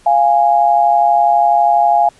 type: tone pair together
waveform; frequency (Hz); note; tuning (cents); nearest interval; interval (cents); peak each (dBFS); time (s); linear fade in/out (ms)
sine; 695 / 827.2; F5 / G#5; -9 / -7; minor third; 302; -11; 0.06-2.09; 5
effects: pink hiss -48 dBFS RMS until 2.19 s + resampled to 24000 Hz